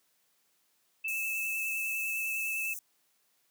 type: tone with vibrato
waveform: sine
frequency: 2623 Hz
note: E7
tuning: 9 cents flat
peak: -31 dBFS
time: 1.04-2.74 s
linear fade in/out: 10 ms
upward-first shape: triangle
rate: 9.9 Hz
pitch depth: 17 cents each way
type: high-pass noise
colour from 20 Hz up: white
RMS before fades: -41 dBFS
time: 1.08-2.79 s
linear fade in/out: 2 ms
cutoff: 5800 Hz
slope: 96 dB/octave
effects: white hiss -72 dBFS RMS until 3.5 s + high-pass 150 Hz 12 dB/octave